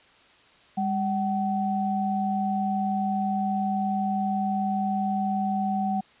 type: tone pair together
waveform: sine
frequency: 200.8 / 758 Hz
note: G3 / F#5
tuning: +42 / +42 cents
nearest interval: octave + major seventh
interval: 2300 cents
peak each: -26 dBFS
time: 0.77-6.01 s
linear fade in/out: 10 ms
effects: white hiss -56 dBFS RMS until 6.2 s + resampled to 8000 Hz